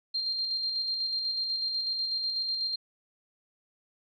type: tone with tremolo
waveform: sine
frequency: 4186 Hz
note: C8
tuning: in tune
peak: -27 dBFS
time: 0.14-2.76 s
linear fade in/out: 10 ms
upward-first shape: square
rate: 8.1 Hz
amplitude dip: 30%
effects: none